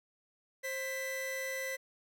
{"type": "tone pair together", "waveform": "45% pulse", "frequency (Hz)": [528.3, 1990], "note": ["C5", "B6"], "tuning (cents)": [17, 13], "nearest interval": "octave + major seventh", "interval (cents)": 2296, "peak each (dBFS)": [-39, -38], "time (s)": [0.63, 1.77], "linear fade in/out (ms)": 20, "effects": []}